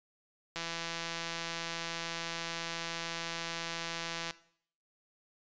click train, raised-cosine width 0.2 ms, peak -20 dBFS, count 627, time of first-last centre 0.56-4.309 s, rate 167 Hz, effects noise-tail reverb RT60 0.6 s tail -18 dB re dry + resampled to 16000 Hz

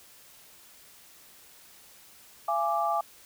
sine chord, D diminished, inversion first, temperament equal with one note detuned, 680.5 / 830.6 / 1174.7 Hz, F5 / Ab5 / D6, -45 / 0 / 0 cents, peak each -29 dBFS, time 2.48-3.01 s, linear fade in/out 5 ms, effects white hiss -54 dBFS RMS until 3.25 s

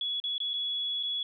sine tone with dropouts, 3380 Hz, G#7, 30 cents sharp, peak -29 dBFS, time 0.01-1.23 s, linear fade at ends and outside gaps 2 ms, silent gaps 0.201-0.239 / 0.381-0.402 / 0.534-0.538 / 1.029-1.033 s, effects none

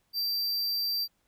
square tone, 4694 Hz, D8, 2 cents flat, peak -28 dBFS, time 0.13-1.08 s, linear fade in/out 50 ms, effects pink hiss -73 dBFS RMS until 1.27 s

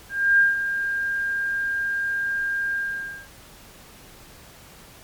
sine tone with ADSR envelope, 1604 Hz, G6, 39 cents sharp, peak -12 dBFS, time 0.09-3.28 s, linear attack 300 ms, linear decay 160 ms, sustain -10 dB, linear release 530 ms, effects pink hiss -47 dBFS RMS until 5.03 s + MP3 96 kbps

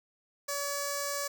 5% pulse tone with notch filter, 569 Hz, C#5, 45 cents sharp, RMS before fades -34 dBFS, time 0.48-1.28 s, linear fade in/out 10 ms, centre 3100 Hz, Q 0.57, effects none

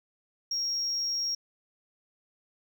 sine tone, 5588 Hz, F8, in tune, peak -26 dBFS, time 0.51-1.35 s, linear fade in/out 5 ms, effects tanh soft clip ceiling -25 dBFS + 11-bit

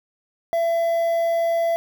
triangle tone with quantisation, 671 Hz, E5, 31 cents sharp, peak -16 dBFS, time 0.53-1.76 s, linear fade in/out 0 ms, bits 7, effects none

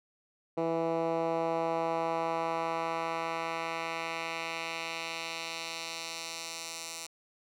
10% pulse tone with band-pass filter sweep, 164.9 Hz, E3, 1 cent sharp, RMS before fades -34 dBFS, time 0.57-7.07 s, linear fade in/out 10 ms, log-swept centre 460 to 7000 Hz, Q 1.1, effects none

